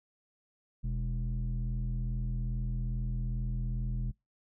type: tone with low-pass filter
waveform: square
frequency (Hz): 41.2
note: E1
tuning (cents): 0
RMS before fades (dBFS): -33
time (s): 0.83-4.12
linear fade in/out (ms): 20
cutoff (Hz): 160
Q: 5.7
effects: noise-tail reverb RT60 0.2 s tail -24 dB re dry